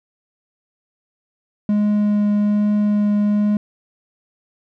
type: tone with vibrato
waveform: triangle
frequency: 207.7 Hz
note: G#3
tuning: in tune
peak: -12 dBFS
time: 1.69-3.57 s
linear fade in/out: 2 ms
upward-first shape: triangle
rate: 1.2 Hz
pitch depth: 8 cents each way
effects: none